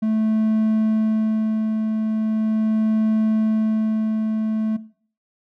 triangle tone with tremolo, 218.4 Hz, A3, 13 cents flat, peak -14 dBFS, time 0.02-4.77 s, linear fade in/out 10 ms, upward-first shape sine, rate 0.4 Hz, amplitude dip 35%, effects noise-tail reverb RT60 0.5 s tail -18 dB re dry

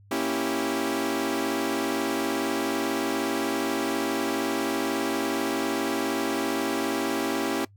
sawtooth chord, A# diminished seventh, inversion none, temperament equal, 233.1 / 277.2 / 329.6 / 392 Hz, A#3 / C#4 / E4 / G4, 0 / 0 / 0 / 0 cents, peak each -30 / -25 / -26 / -27 dBFS, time 0.11-7.65 s, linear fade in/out 5 ms, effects noise-tail reverb RT60 0.1 s tail -21 dB re dry + added 100 Hz sine -51 dBFS peak until 7.76 s

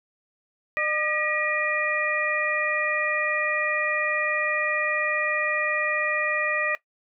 harmonic tone with a mistuned harmonic, 605 Hz, D#5, 49 cents flat, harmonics 1 / 2 / 3 / 4, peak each -30 / -31 / -26 / -28 dBFS, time 0.77-6.75 s, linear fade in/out 0 ms, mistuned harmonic 3, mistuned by +91 cents, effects noise-tail reverb RT60 0.1 s tail -17 dB re dry

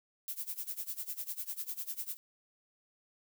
violet noise with tremolo, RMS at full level -37 dBFS, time 0.28-2.17 s, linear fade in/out 0 ms, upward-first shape sine, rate 10 Hz, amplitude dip 90%, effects none

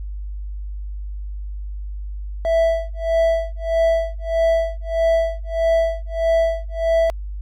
triangle tone with tremolo, 659.3 Hz, E5, in tune, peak -11 dBFS, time 2.45-7.1 s, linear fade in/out 0 ms, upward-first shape sine, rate 1.6 Hz, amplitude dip 100%, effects added 50 Hz sine -26 dBFS peak until 7.41 s + AAC 64 kbps

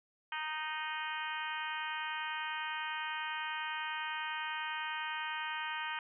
harmonic tone with a mistuned harmonic, 310 Hz, D#4, 6 cents flat, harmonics 3 / 4 / 5 / 6 / 7 / 8 / 9 / 10, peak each -41 / -45 / -42 / -44 / -48 / -45 / -49 / -47 dBFS, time 0.32-5.99 s, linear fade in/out 2 ms, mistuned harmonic 9, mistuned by +29 cents, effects none

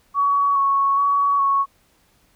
sine tone with vibrato, 1117 Hz, C#6, 13 cents sharp, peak -15 dBFS, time 0.14-1.66 s, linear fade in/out 50 ms, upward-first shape square, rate 1.2 Hz, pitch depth 16 cents each way, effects pink hiss -60 dBFS RMS until 2.35 s

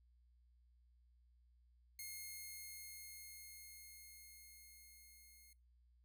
5% pulse tone with level ramp, 2145 Hz, C7, 42 cents sharp, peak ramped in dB -37 to -53 dBFS, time 1.99-5.53 s, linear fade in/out 2 ms, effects noise-tail reverb RT60 0.3 s tail -23 dB re dry + added 60 Hz sine -68 dBFS peak until 6.04 s

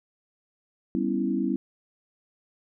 sine chord, C# half-diminished seventh, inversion second, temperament equal, 196 / 246.9 / 277.2 / 329.6 Hz, G3 / B3 / C#4 / E4, 0 / 0 / 0 / 0 cents, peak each -29 dBFS, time 0.95-1.56 s, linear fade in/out 0 ms, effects none

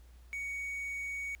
triangle tone with quantisation, 2239 Hz, C#7, 17 cents sharp, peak -34 dBFS, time 0.33-1.35 s, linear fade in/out 0 ms, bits 10, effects added 60 Hz sine -53 dBFS peak until 1.4 s + pink hiss -67 dBFS RMS until 1.4 s

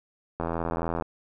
click train, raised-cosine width 1 ms, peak -15 dBFS, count 53, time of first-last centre 0.4-1.023 s, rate 83.5 Hz, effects none

